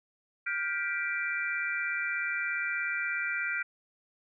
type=chord; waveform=sine; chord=G dominant seventh; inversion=third; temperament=just; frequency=1411.2 / 1568 / 1960 / 2352 Hz; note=F6 / G6 / B6 / D7; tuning=+18 / 0 / -14 / +2 cents; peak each=-34 / -36 / -36 / -34 dBFS; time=0.46-3.63 s; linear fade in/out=10 ms; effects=none